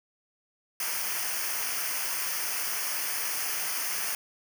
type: noise with comb filter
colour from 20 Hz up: white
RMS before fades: -31 dBFS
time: 0.8-4.15 s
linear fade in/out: 2 ms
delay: 0.26 ms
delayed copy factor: -0.8
effects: none